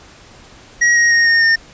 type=tone with pitch steps; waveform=square; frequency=1902 / 1881.2 / 1860.7 / 1840.4 / 1820.3 Hz; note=A#6 / A#6 / A#6 / A#6 / A#6; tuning=+34 / +15 / -4 / -23 / -42 cents; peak=-10 dBFS; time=0.81-1.56 s; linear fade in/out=10 ms; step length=150 ms; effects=pink hiss -42 dBFS RMS until 1.73 s + resampled to 16000 Hz